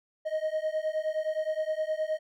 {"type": "beating tone pair", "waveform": "triangle", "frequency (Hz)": [620, 629.6], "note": ["D#5", "D#5"], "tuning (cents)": [-6, 20], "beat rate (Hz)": 9.6, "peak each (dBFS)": -29, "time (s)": [0.25, 2.19], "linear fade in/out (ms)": 20, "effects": []}